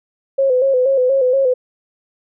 sine tone with vibrato, 523.3 Hz, C5, in tune, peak -11 dBFS, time 0.38-1.54 s, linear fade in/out 10 ms, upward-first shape square, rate 4.2 Hz, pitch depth 63 cents each way, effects none

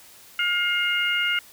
harmonic tone, 710 Hz, F5, 28 cents sharp, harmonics 2 / 3 / 4, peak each -25 / -25 / -25 dBFS, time 0.39-1.39 s, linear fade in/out 2 ms, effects white hiss -49 dBFS RMS until 1.52 s

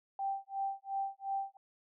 sine tone with tremolo, 784 Hz, G5, in tune, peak -31 dBFS, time 0.19-1.57 s, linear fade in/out 2 ms, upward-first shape sine, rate 2.8 Hz, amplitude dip 100%, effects none

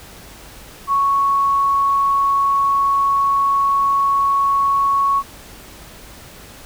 sine tone, 1108.7 Hz, C#6, in tune, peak -13 dBFS, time 0.87-5.23 s, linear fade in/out 50 ms, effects added 50 Hz sine -48 dBFS peak until 6.65 s + pink hiss -40 dBFS RMS until 6.65 s

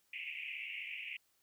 white band-pass noise, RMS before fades -44 dBFS, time 0.13-1.17 s, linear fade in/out 5 ms, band 2100 to 2800 Hz, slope 96 dB/octave, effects white hiss -75 dBFS RMS until 1.42 s

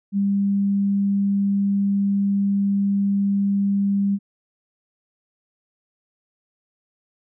sine tone, 199.2 Hz, G3, 28 cents sharp, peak -17 dBFS, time 0.12-4.19 s, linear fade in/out 50 ms, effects none

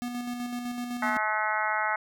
square tone with tremolo, 243.4 Hz, B3, 25 cents flat, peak -31 dBFS, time 0.02-1.17 s, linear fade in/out 0 ms, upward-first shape square, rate 7.9 Hz, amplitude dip 35%
harmonic tone, 214.4 Hz, A3, 45 cents flat, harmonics 3 / 4 / 5 / 6 / 7 / 8 / 9 / 10, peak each -36 / -30 / -37 / -32 / -31 / -40 / -34 / -36 dBFS, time 1.02-1.96 s, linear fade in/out 5 ms
effects none

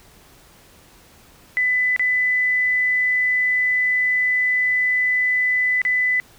sine tone with dropouts, 2000 Hz, B6, 21 cents sharp, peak -16 dBFS, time 1.57-6.2 s, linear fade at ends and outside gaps 0 ms, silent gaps 1.963-1.995 / 5.817-5.851 s, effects pink hiss -50 dBFS RMS until 6.38 s

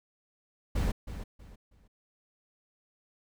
brown noise with echo, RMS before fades -28 dBFS, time 0.75-0.92 s, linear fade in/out 10 ms, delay 320 ms, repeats 3, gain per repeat -11 dB, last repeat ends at 1.88 s, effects none

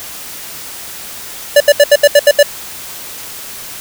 square tone bursts, 580 Hz, D5, 22 cents flat, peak -3 dBFS, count 8, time 1.56-2.43 s, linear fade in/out 5 ms, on 44 ms, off 74 ms, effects white hiss -28 dBFS RMS until 3.8 s

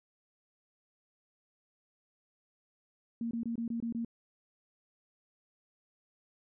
sine tone bursts, 232 Hz, A#3, 8 cents flat, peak -32 dBFS, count 7, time 3.21-4.048 s, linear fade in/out 2 ms, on 100 ms, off 23 ms, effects none

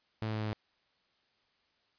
sawtooth tone with pitch steps, 109.7 / 109.01 / 108.31 / 107.63 / 106.95 Hz, A2 / A2 / A2 / A2 / A2, -5 / -16 / -27 / -38 / -49 cents, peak -29 dBFS, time 0.22-0.53 s, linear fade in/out 0 ms, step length 62 ms, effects white hiss -73 dBFS RMS until 1.98 s + resampled to 11025 Hz

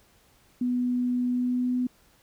sine tone with pitch glide, 247.2 to 249.8 Hz, B3 to B3, +2 to +20 cents, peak -23 dBFS, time 0.61-1.87 s, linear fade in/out 5 ms, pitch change +18 cents, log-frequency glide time 1.29-1.75 s, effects pink hiss -61 dBFS RMS until 2.22 s

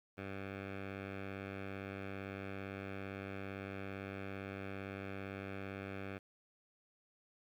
10% pulse tone with low-pass filter, 97.7 Hz, G2, 5 cents flat, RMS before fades -45 dBFS, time 0.17-6.19 s, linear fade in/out 20 ms, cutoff 2300 Hz, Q 2.2, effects 11-bit

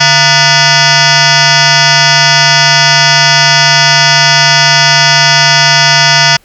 sine tone with frequency modulation, 1760 Hz, A6, in tune, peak -3 dBFS, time 0-6.37 s, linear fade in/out 10 ms, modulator 538 Hz, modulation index 7.5, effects pink hiss -47 dBFS RMS until 6.44 s

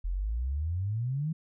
sine exponential sweep, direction up, 41.12 to 164.81 Hz, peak -28 dBFS, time 0.04-1.33 s, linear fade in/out 10 ms, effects none

